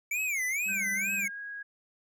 square tone with vibrato, 2262 Hz, C#7, 34 cents sharp, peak -29 dBFS, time 0.11-1.28 s, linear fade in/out 5 ms, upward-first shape sine, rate 2.2 Hz, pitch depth 220 cents each way
triangle tone with tremolo, 198.2 Hz, G3, 19 cents sharp, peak -37 dBFS, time 0.65-1.3 s, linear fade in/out 50 ms, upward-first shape sine, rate 19 Hz, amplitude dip 50%
sine tone with pitch glide, 1547 to 1648.5 Hz, G6 to G#6, -23 to -13 cents, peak -37 dBFS, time 0.68-1.63 s, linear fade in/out 10 ms, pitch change +110 cents, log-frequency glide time 1.02-1.39 s
effects none

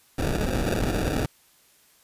pink noise with sample-and-hold, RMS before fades -25 dBFS, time 0.18-1.26 s, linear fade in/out 5 ms, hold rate 1050 Hz, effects white hiss -59 dBFS RMS until 2.03 s + resampled to 32000 Hz

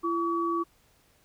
sine tone pair together, 338.1 / 1137.2 Hz, E4 / C#6, +44 / +44 cents, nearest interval octave + major sixth, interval 2100 cents, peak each -28 dBFS, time 0.03-0.64 s, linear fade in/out 20 ms, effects pink hiss -64 dBFS RMS until 1.24 s

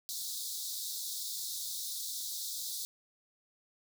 pink high-pass noise, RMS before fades -39 dBFS, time 0.09-2.85 s, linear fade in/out 0 ms, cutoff 3600 Hz, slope 96 dB/octave, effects none

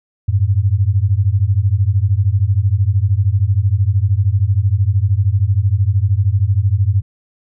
sine beating tone pair, 92.5 / 105.5 Hz, F#2 / G#2, 0 / +28 cents, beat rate 13 Hz, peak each -14 dBFS, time 0.28-7.02 s, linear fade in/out 10 ms, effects none

